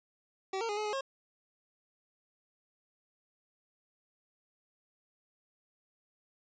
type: tone with pitch steps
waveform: 25% pulse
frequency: 383.2 / 458.1 / 413.3 / 425.4 / 420.2 / 540 Hz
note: G4 / A#4 / G#4 / G#4 / G#4 / C#5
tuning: -39 / -30 / -8 / +42 / +20 / -45 cents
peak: -29 dBFS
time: 0.53-1.01 s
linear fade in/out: 5 ms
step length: 80 ms
effects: resampled to 16000 Hz